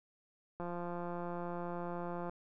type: click train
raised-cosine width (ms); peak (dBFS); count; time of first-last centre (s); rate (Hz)
1; -28; 296; 0.6-2.295; 174
effects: none